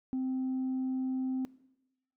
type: tone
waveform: sine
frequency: 260 Hz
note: C4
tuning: 11 cents flat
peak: -28 dBFS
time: 0.13-1.45 s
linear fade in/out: 0 ms
effects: noise-tail reverb RT60 0.9 s tail -21 dB re dry + tanh soft clip ceiling -28 dBFS